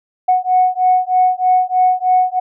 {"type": "beating tone pair", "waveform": "sine", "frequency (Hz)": [735, 738.2], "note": ["F#5", "F#5"], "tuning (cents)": [-12, -4], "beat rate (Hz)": 3.2, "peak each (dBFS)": -13, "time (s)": [0.28, 2.4], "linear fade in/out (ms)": 10, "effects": ["tanh soft clip ceiling -3 dBFS"]}